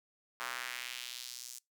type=tone with high-pass filter sweep; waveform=square; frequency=61.74 Hz; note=B1; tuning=in tune; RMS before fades=-43 dBFS; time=0.4-1.59 s; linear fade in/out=0 ms; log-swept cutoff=1200 to 7000 Hz; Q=1.6; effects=noise-tail reverb RT60 0.2 s tail -25 dB re dry